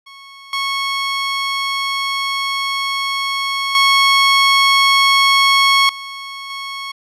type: tone with level steps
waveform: 15% pulse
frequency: 1100 Hz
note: C#6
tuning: 14 cents flat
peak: -30 / -11 / -3 / -21 / -18 dBFS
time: 0.06-6.92 s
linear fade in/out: 10 ms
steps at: 0.53 / 3.75 / 5.89 / 6.5 s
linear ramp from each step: 2 ms
effects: low-pass 8000 Hz 12 dB/octave